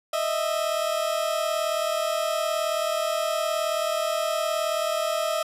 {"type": "tone pair together", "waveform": "30% pulse", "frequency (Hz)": [619, 658], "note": ["D#5", "E5"], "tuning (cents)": [-9, -3], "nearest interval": "minor second", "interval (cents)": 106, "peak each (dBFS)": -24, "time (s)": [0.13, 5.43], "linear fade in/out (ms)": 5, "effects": ["resampled to 32000 Hz"]}